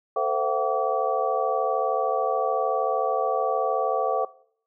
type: tone cluster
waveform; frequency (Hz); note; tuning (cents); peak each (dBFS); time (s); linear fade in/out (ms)
sine; 446.6 / 520 / 676 / 755 / 1147; A4 / C5 / E5 / F#5 / D6; +26 / -11 / +43 / +35 / -41; -28; 0.16-4.25; 5
effects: noise-tail reverb RT60 0.6 s tail -21 dB re dry